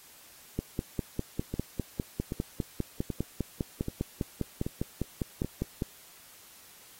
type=two click trains; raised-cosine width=3 ms; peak=-19 / -16 dBFS; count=6 / 27; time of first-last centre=1.54-5.446 / 0.59-5.821 s; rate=1.28 / 4.97 Hz; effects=white hiss -54 dBFS RMS until 6.99 s + AAC 48 kbps